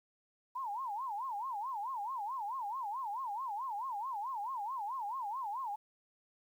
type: tone with vibrato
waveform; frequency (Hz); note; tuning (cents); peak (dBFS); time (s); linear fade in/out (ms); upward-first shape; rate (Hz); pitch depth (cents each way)
sine; 932.3; A#5; 0; -36; 0.55-5.76; 10; sine; 4.6; 260
effects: 11-bit